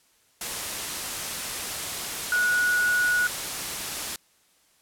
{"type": "tone in noise", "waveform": "sine", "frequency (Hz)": 1461, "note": "F#6", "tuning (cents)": -22, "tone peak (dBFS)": -20, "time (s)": [2.32, 3.27], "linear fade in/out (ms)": 2, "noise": "white", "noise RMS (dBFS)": -31, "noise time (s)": [0.41, 4.16], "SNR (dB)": 8, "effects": ["white hiss -63 dBFS RMS until 4.81 s", "low-pass 12000 Hz 12 dB/octave"]}